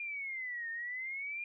sine exponential two-way sweep, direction down then up, 2423 to 1819 to 2423 Hz, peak -37 dBFS, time 0-1.44 s, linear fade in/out 2 ms, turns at 0.7 s, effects none

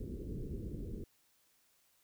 pink low-pass noise, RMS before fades -42 dBFS, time 0-1.04 s, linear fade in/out 5 ms, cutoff 450 Hz, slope 48 dB/octave, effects white hiss -72 dBFS RMS until 2.03 s

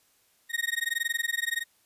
35% pulse tone with amplitude modulation, 1864.7 Hz, A#6, in tune, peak -22 dBFS, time 0.49-1.65 s, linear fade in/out 50 ms, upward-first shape sine, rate 21.4 Hz, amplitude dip 100%, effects white hiss -66 dBFS RMS until 1.85 s + resampled to 32000 Hz

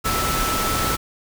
sine tone in noise, 1318 Hz, E6, 1 cent flat, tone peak -24 dBFS, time 0.04-0.97 s, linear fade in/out 20 ms, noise pink, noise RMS -23 dBFS, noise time 0.04-0.97 s, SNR -4 dB, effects none

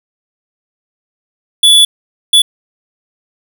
square tone bursts at uneven times, 3440 Hz, A7, 40 cents flat, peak -4 dBFS, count 2, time 1.63-1.85 / 2.33-2.42 s, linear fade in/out 5 ms, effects none

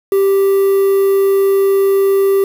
triangle tone with quantisation, 391.8 Hz, G4, 1 cent flat, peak -7 dBFS, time 0.12-2.44 s, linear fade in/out 2 ms, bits 5, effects none

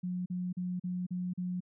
sine tone bursts, 180.3 Hz, F#3, 45 cents flat, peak -32 dBFS, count 6, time 0.03-1.605 s, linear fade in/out 10 ms, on 230 ms, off 39 ms, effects none

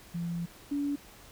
sine tone pair in turn, 170.7 / 285.8 Hz, F3 / D4, -39 / -47 cents, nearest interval major sixth, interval 892 cents, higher second, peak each -31 / -28 dBFS, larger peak second, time 0.14-0.46 / 0.71-0.96 s, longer first, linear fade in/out 10 ms, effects pink hiss -53 dBFS RMS until 1.31 s

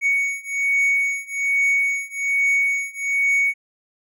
triangle beating tone pair, 2230 / 2231.2 Hz, C#7 / C#7, +10 / +11 cents, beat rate 1.2 Hz, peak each -20 / -19 dBFS, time 0.01-3.54 s, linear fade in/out 50 ms, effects none

